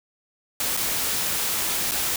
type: noise with dropouts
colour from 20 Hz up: white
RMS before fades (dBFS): -25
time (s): 0.6-2.16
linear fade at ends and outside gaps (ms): 2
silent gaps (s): 0.768-0.772 / 1.912-1.917
effects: none